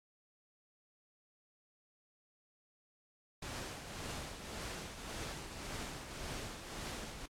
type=noise with tremolo; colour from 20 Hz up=pink; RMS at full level=-42 dBFS; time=3.42-7.26 s; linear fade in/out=5 ms; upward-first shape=triangle; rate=1.8 Hz; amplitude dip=55%; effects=low-pass 9000 Hz 12 dB/octave + AAC 64 kbps